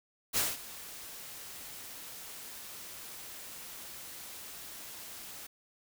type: noise with ADSR envelope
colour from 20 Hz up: white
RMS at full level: -28 dBFS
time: 0.33-5.47 s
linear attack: 37 ms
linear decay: 200 ms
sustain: -18 dB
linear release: 8 ms
effects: none